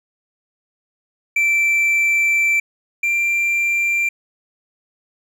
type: tone pair in turn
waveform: triangle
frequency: 2337 / 2367 Hz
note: D7 / D7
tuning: -9 / +13 cents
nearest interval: unison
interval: 22 cents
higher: second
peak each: -12 / -14 dBFS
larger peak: first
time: 1.36-2.6 / 3.03-4.09 s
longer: first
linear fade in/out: 5 ms
effects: none